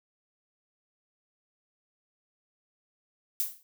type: noise with exponential decay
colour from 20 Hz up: violet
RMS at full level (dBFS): -26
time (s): 3.4-3.63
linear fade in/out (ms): 0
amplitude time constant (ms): 50
effects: none